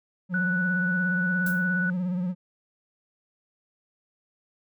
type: tone with vibrato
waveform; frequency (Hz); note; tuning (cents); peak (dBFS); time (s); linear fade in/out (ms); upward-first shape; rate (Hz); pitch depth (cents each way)
triangle; 180.5; F#3; -43; -23; 0.29-2.35; 50; sine; 17; 59
type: tone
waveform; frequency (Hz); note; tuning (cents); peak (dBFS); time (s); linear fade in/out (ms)
sine; 1480; F#6; 0; -25; 0.34-1.9; 2
type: noise with exponential decay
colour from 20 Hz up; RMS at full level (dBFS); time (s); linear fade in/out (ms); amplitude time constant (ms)
violet; -32; 1.46-1.67; 5; 45
effects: none